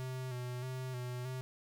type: tone with vibrato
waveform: square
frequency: 126.6 Hz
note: B2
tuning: 43 cents sharp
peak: -39 dBFS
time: 0-1.41 s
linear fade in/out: 0 ms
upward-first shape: square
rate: 1.6 Hz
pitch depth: 34 cents each way
effects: none